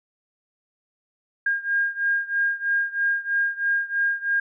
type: beating tone pair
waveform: sine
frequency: 1615 / 1618.1 Hz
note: G#6 / G#6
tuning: -49 / -46 cents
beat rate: 3.1 Hz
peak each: -23 / -25 dBFS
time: 1.46-4.4 s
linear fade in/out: 5 ms
effects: none